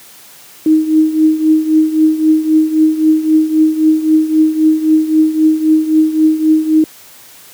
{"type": "tone with tremolo", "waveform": "sine", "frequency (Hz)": 313.3, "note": "D#4", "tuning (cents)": 12, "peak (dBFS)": -4, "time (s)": [0.66, 6.84], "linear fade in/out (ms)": 2, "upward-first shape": "triangle", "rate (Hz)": 3.8, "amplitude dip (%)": 80, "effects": ["white hiss -39 dBFS RMS until 7.53 s", "high-pass 100 Hz 12 dB/octave"]}